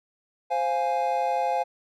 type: chord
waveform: triangle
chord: F minor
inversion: second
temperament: equal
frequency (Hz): 523.3 / 698.5 / 830.6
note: C5 / F5 / Ab5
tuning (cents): 0 / 0 / 0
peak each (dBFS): -27 / -25 / -24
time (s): 0.5-1.64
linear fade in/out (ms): 20
effects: none